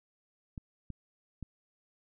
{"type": "clicks", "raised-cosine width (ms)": 5, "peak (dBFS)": -28, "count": 3, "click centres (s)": [0.578, 0.903, 1.427], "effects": []}